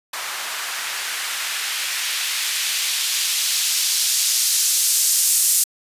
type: noise with band-pass filter sweep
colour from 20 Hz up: blue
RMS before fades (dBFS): -21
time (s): 0.13-5.64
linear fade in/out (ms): 5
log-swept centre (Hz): 1100 to 8000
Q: 0.96
effects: resampled to 32000 Hz